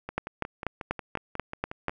two click trains, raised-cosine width 0.5 ms, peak -20 / -12 dBFS, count 11 / 8, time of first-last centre 0.09-1.895 / 0.18-1.883 s, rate 5.54 / 4.11 Hz, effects none

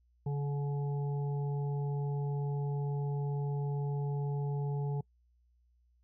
harmonic tone with a mistuned harmonic, 142.2 Hz, C#3, 45 cents sharp, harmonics 1 / 3 / 5 / 6, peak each -31 / -42 / -51 / -48 dBFS, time 0.26-5.01 s, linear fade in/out 5 ms, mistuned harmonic 5, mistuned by +48 cents, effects noise-tail reverb RT60 0.1 s tail -25 dB re dry + added 60 Hz sine -66 dBFS peak until 6.03 s

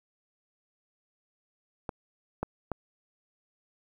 clicks, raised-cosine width 1 ms, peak -19 / -16 / -17 dBFS, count 3, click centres 1.892 / 2.43 / 2.717 s, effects 9-bit

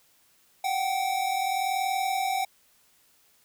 square tone pair together, 731.2 / 772 Hz, F#5 / G5, -21 / -27 cents, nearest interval minor second, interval 94 cents, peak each -32 / -27 dBFS, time 0.64-2.45 s, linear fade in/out 5 ms, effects white hiss -63 dBFS RMS until 3.44 s

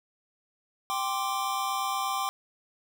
square chord, G suspended fourth, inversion none, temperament equal, 784 / 1046.5 / 1174.7 Hz, G5 / C6 / D6, 0 / 0 / 0 cents, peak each -33 dBFS, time 0.9-2.29 s, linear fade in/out 0 ms, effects none

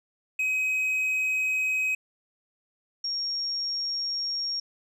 triangle / sine tone pair in turn, 2531 / 5562 Hz, D#7 / F8, +29 / -8 cents, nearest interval octave + major second, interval 1363 cents, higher second, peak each -22 / -27 dBFS, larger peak first, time 0.39-1.95 / 3.04-4.6 s, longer neither, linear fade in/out 5 ms, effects none

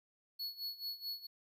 square tone with tremolo, 4385 Hz, C#8, 20 cents flat, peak -38 dBFS, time 0.39-1.27 s, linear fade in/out 10 ms, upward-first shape sine, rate 4.6 Hz, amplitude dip 85%, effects 13-bit

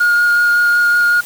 sine tone with vibrato, 1427 Hz, F6, 37 cents sharp, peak -7 dBFS, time 0-1.21 s, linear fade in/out 10 ms, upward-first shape sine, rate 5.4 Hz, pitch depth 9 cents each way, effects tanh soft clip ceiling -8 dBFS + white hiss -33 dBFS RMS until 1.25 s

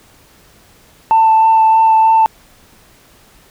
sine tone with vibrato, 888 Hz, A5, 16 cents sharp, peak -5 dBFS, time 1.11-2.26 s, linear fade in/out 0 ms, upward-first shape sine, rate 3.2 Hz, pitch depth 11 cents each way, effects tanh soft clip ceiling -3 dBFS + pink hiss -47 dBFS RMS until 3.5 s

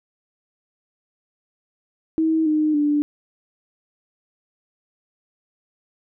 sine tone with pitch steps, 320 / 306.8 / 294.1 Hz, D#4 / D#4 / D4, +49 / -24 / +3 cents, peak -16 dBFS, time 2.18-3.02 s, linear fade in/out 0 ms, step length 280 ms, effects none

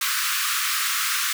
pink high-pass noise, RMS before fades -24 dBFS, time 0.01-1.33 s, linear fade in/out 5 ms, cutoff 1100 Hz, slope 96 dB/octave, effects none

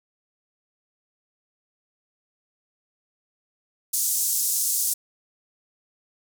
pink band-pass noise, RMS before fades -24 dBFS, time 3.93-4.94 s, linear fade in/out 10 ms, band 6400 to 16000 Hz, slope 24 dB/octave, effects none

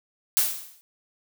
blue noise with exponential decay, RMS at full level -18 dBFS, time 0.37-0.81 s, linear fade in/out 0 ms, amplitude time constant 94 ms, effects none

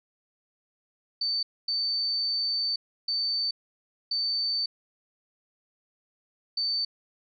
sine tone bursts at uneven times, 4555 Hz, C#8, 46 cents sharp, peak -25 dBFS, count 5, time 1.21-1.43 / 1.68-2.76 / 3.08-3.51 / 4.11-4.66 / 6.57-6.85 s, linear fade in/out 5 ms, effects none

